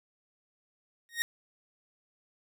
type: tone with exponential growth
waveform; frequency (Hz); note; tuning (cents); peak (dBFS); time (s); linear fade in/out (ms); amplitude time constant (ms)
sawtooth; 1864.7; A#6; 0; -20; 1.09-1.22; 0; 28
effects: none